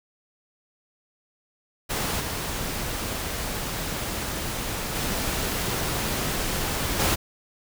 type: noise with level steps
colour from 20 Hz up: pink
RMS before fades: -27 / -30 / -27 / -22 dBFS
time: 1.89-7.16 s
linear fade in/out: 20 ms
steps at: 2.2 / 4.95 / 6.99 s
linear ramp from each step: 10 ms
effects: none